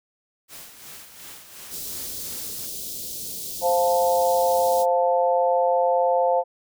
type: noise with tremolo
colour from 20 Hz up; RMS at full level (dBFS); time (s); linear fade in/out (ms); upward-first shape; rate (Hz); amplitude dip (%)
white; -40; 0.48-2.69; 50; sine; 2.8; 55
type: band-stop noise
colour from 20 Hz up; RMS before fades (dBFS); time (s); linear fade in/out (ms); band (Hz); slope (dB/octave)
white; -33; 1.69-4.86; 50; 510 to 3800; 24
type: chord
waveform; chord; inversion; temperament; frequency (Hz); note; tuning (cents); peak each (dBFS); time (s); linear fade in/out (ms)
sine; F major; second; equal; 523.3 / 698.5 / 880; C5 / F5 / A5; 0 / 0 / 0; -20 / -22 / -24; 3.61-6.44; 50
effects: none